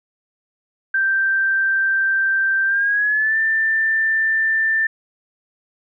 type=tone with pitch glide; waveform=sine; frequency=1568 to 1780.5 Hz; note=G6 to A6; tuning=0 to +20 cents; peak=-15 dBFS; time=0.94-4.87 s; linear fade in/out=5 ms; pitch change=+220 cents; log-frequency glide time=2.65-3.38 s; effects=none